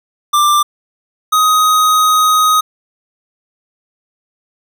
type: tone pair in turn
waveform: square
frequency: 1184 / 1254.4 Hz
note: D6 / D#6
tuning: +14 / +14 cents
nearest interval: minor second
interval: 100 cents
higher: second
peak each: -9 dBFS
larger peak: neither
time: 0.33-0.63 / 1.32-2.61 s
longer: second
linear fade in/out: 10 ms
effects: none